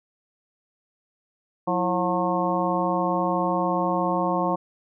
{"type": "harmonic tone with a mistuned harmonic", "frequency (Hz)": 180.3, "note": "F#3", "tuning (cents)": -45, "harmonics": [1, 2, 3, 4, 5, 6], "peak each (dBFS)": [-28, -28, -28, -28, -28, -28], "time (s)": [1.67, 4.56], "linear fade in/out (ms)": 10, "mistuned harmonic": 2, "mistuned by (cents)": -130, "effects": []}